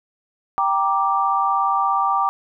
sine chord, G minor, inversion none, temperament just, 784 / 940.8 / 1176 Hz, G5 / Bb5 / D6, 0 / +16 / +2 cents, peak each -21 / -23 / -19 dBFS, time 0.58-2.29 s, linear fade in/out 0 ms, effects none

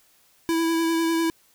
square tone with vibrato, 329.6 Hz, E4, in tune, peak -21 dBFS, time 0.49-1.3 s, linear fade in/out 0 ms, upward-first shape sine, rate 10 Hz, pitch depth 16 cents each way, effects white hiss -60 dBFS RMS until 1.54 s

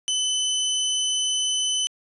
25% pulse tone, 3022 Hz, F#7, 36 cents sharp, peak -18 dBFS, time 0.08-1.87 s, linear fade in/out 0 ms, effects resampled to 24000 Hz

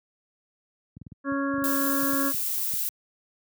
clicks, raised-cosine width 5 ms, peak -28 dBFS, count 12, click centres 0.969 / 1.016 / 1.067 / 1.121 / 1.321 / 1.539 / 1.581 / 1.621 / 2.032 / 2.134 / 2.345 / 2.737 s
harmonic tone, 277.2 Hz, C#4, in tune, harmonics 1 / 2 / 4 / 5 / 6, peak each -26 / -33 / -33 / -36 / -35 dBFS, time 1.24-2.33 s, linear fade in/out 50 ms
violet noise, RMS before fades -28 dBFS, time 1.64-2.89 s, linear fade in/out 0 ms
effects high-pass 100 Hz 12 dB/octave

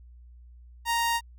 sawtooth tone, 932.3 Hz, A#5, in tune, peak -20 dBFS, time 0.85-1.21 s, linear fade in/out 50 ms, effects added 60 Hz sine -47 dBFS peak until 1.38 s

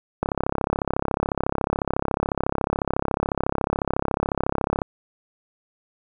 click train, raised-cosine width 1 ms, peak -7 dBFS, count 157, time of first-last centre 0.23-4.818 s, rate 34 Hz, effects none

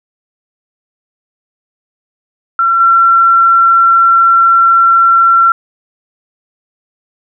sine tone with level steps, 1358 Hz, F6, 49 cents flat, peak -7 / -4 dBFS, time 2.59-5.52 s, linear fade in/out 2 ms, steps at 2.8 s, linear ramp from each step 5 ms, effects none

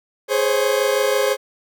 40% pulse tone cluster, 417.3 / 519 / 545 Hz, G#4 / C5 / C#5, +8 / -14 / -29 cents, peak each -20 dBFS, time 0.28-1.37 s, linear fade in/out 50 ms, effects none

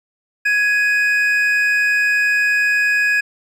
triangle tone pair together, 1668.5 / 2500 Hz, G#6 / D#7, +8 / +8 cents, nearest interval perfect fifth, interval 700 cents, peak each -13 / -17 dBFS, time 0.45-3.21 s, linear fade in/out 10 ms, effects resampled to 32000 Hz

